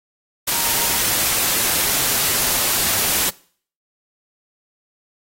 sine tone in noise, 932.3 Hz, A#5, in tune, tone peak -30 dBFS, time 0.52-0.96 s, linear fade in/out 10 ms, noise white, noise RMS -19 dBFS, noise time 0.47-3.3 s, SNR -14 dB, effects noise-tail reverb RT60 0.5 s tail -22 dB re dry + AAC 48 kbps

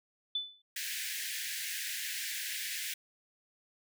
sine tone with exponential decay, 3499 Hz, A7, 10 cents flat, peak -28 dBFS, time 0.35-0.62 s, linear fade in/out 5 ms, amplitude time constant 58 ms
pink high-pass noise, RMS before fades -38 dBFS, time 0.76-2.94 s, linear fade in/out 5 ms, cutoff 1600 Hz, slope 96 dB/octave
effects none

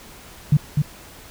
sine tone with echo, 146.83 Hz, D3, in tune, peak -10 dBFS, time 0.52-0.57 s, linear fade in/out 5 ms, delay 250 ms, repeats 1, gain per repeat -4 dB, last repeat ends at 0.82 s, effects pink hiss -43 dBFS RMS until 1.3 s

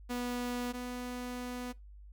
sawtooth tone pair in turn, 244.9 / 247.3 Hz, B3 / B3, -14 / +3 cents, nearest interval unison, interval 17 cents, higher second, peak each -30 / -34 dBFS, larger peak first, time 0.09-0.73 / 0.73-1.73 s, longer second, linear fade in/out 20 ms, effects noise-tail reverb RT60 0.2 s tail -21 dB re dry + added 50 Hz sine -49 dBFS peak until 2.12 s

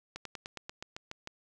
slowing click train, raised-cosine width 0.2 ms, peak -23 dBFS, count 10, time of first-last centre 0.16-1.274 s, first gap 93 ms, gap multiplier 1.07, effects none

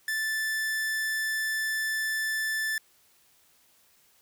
45% pulse tone, 1757 Hz, A6, 3 cents flat, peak -27 dBFS, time 0.08-2.78 s, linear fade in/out 2 ms, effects white hiss -63 dBFS RMS until 4.21 s

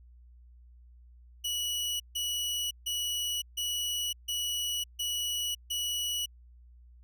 sawtooth tone bursts, 2935 Hz, F#7, 15 cents flat, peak -27 dBFS, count 7, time 1.44-6.26 s, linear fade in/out 10 ms, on 560 ms, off 150 ms, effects added 60 Hz sine -52 dBFS peak until 7.03 s

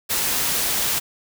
white noise, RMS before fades -22 dBFS, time 0.09-1 s, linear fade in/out 20 ms, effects none

